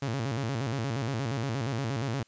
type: tone with vibrato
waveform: sawtooth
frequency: 124.9 Hz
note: B2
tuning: 20 cents sharp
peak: -25 dBFS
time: 0.02-2.23 s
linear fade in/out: 5 ms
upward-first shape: square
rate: 8.5 Hz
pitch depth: 180 cents each way
effects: white hiss -65 dBFS RMS until 2.27 s + resampled to 16000 Hz